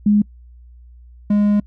sine / triangle tone pair in turn, 207.7 / 206.4 Hz, G#3 / G#3, 0 / -10 cents, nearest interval unison, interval 10 cents, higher first, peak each -10 dBFS, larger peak neither, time 0.06-0.22 / 1.3-1.6 s, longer second, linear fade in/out 5 ms, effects noise-tail reverb RT60 0.1 s tail -26 dB re dry + added 60 Hz sine -40 dBFS peak until 1.66 s

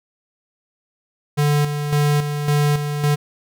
square tone with tremolo, 146.83 Hz, D3, in tune, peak -15 dBFS, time 1.37-3.16 s, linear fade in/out 20 ms, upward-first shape square, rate 1.8 Hz, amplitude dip 55%, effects none

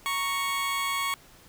20% pulse tone pair together, 932.9 / 1108.7 Hz, A#5 / C#6, +1 / 0 cents, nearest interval minor third, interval 299 cents, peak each -32 / -22 dBFS, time 0.06-1.14 s, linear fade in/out 0 ms, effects pink hiss -54 dBFS RMS until 1.48 s

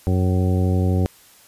harmonic tone with a mistuned harmonic, 92 Hz, F#2, 9 cents flat, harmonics 1 / 2 / 3 / 4 / 5 / 6 / 8, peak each -17 / -23 / -27 / -29 / -31 / -33 / -35 dBFS, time 0.07-1.06 s, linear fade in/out 0 ms, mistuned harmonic 8, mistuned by +54 cents, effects white hiss -50 dBFS RMS until 1.47 s + resampled to 32000 Hz

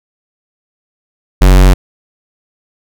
square tone, 46.53 Hz, F#1, 10 cents sharp, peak -3 dBFS, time 1.41-1.74 s, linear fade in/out 10 ms, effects none

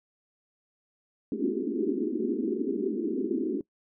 white band-pass noise, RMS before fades -29 dBFS, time 1.32-3.61 s, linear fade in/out 2 ms, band 210 to 410 Hz, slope 96 dB/octave, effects noise-tail reverb RT60 0.1 s tail -21 dB re dry

